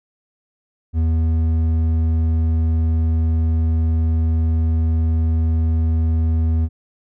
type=tone with hard clipping; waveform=sine; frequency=80.9 Hz; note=E2; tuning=32 cents flat; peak=-16 dBFS; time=0.93-6.69 s; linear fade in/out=50 ms; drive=6 dB; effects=none